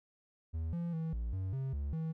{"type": "tone with pitch steps", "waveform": "triangle", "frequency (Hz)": [80.8, 170.8, 161.7, 57.3, 94.5, 133.6, 71.1, 160.8], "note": ["E2", "F3", "E3", "A#1", "F#2", "C3", "C#2", "E3"], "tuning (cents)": [-34, -38, -33, -29, 37, 36, 45, -43], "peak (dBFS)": -32, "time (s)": [0.53, 2.13], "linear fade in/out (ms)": 20, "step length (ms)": 200, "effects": []}